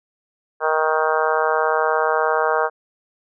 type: harmonic tone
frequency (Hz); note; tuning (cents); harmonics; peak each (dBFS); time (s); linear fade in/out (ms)
157; D#3; +16; 3 / 4 / 5 / 6 / 7 / 8 / 9 / 10; -22 / -23 / -24 / -25 / -25 / -26 / -27 / -27; 0.6-2.7; 50
effects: none